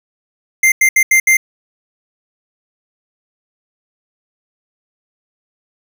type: tone bursts at uneven times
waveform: square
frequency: 2093 Hz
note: C7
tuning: in tune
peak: -8 dBFS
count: 5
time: 0.63-0.72 / 0.81-0.89 / 0.96-1.03 / 1.11-1.2 / 1.27-1.37 s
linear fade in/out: 5 ms
effects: none